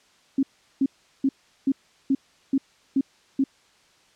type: tone bursts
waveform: sine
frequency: 270.8 Hz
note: C#4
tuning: 40 cents flat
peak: -17 dBFS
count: 8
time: 0.38-3.44 s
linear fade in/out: 5 ms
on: 50 ms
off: 380 ms
effects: white hiss -59 dBFS RMS until 4.15 s + low-pass 6000 Hz 12 dB/octave